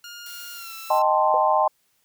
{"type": "tone with pitch glide", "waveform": "15% pulse", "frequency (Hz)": [1416, 1328.8], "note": ["F6", "E6"], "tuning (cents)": [23, 13], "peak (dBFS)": -31, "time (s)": [0.04, 1.02], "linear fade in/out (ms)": 2, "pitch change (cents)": -110, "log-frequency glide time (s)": [0.53, 0.74]}
{"type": "noise", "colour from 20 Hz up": "blue", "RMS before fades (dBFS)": -41, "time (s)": [0.26, 0.99], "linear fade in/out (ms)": 0}
{"type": "chord", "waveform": "sine", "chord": "A half-diminished seventh", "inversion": "second", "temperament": "equal", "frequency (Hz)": [622.3, 784, 880, 1046.5], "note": ["Eb5", "G5", "A5", "C6"], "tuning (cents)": [0, 0, 0, 0], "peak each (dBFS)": -22, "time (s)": [0.9, 1.68], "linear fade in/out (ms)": 5}
{"type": "tone with exponential decay", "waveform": "sine", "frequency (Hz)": 507, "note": "B4", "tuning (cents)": 45, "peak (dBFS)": -22, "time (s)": [1.34, 1.44], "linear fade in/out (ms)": 1, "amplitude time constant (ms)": 20}
{"effects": ["white hiss -67 dBFS RMS until 2.04 s"]}